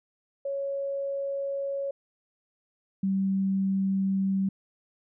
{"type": "tone pair in turn", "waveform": "sine", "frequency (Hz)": [554.4, 193.26], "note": ["C#5", "G3"], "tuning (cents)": [0, -24], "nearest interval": "octave + tritone", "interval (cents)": 1824, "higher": "first", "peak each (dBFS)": [-28, -23], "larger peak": "second", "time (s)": [[0.45, 1.91], [3.03, 4.49]], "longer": "neither", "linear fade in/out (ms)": 5, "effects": []}